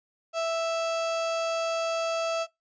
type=tone; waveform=35% pulse; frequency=659.3 Hz; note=E5; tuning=in tune; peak=-24 dBFS; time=0.33-2.47 s; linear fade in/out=50 ms; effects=noise-tail reverb RT60 0.2 s tail -24 dB re dry + resampled to 16000 Hz